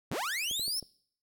sawtooth linear sweep, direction up, 64.1 to 5480 Hz, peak -28 dBFS, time 0.11-0.8 s, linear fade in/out 5 ms
clicks, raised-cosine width 2 ms, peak -34 dBFS, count 4, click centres 0.512 / 0.596 / 0.68 / 0.827 s
effects noise-tail reverb RT60 0.6 s tail -23 dB re dry

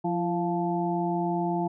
harmonic tone with a mistuned harmonic, 174.61 Hz, F3, in tune, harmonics 1 / 2 / 4 / 5, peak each -29 / -29 / -31 / -32 dBFS, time 0.04-1.68 s, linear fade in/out 10 ms, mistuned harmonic 2, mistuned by -45 cents, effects none

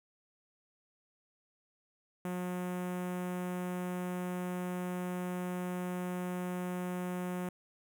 sawtooth tone with notch filter, 180 Hz, F#3, 47 cents flat, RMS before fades -37 dBFS, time 2.25-7.49 s, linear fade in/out 2 ms, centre 4400 Hz, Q 0.64, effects none

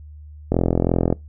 click train, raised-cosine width 2 ms, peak -4 dBFS, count 27, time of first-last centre 0.52-1.126 s, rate 42.9 Hz, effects noise-tail reverb RT60 0.2 s tail -23 dB re dry + added 75 Hz sine -37 dBFS peak until 1.28 s

